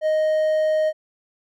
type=tone; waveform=triangle; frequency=622.3 Hz; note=D#5; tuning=in tune; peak=-15 dBFS; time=0.01-0.93 s; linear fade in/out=50 ms; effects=none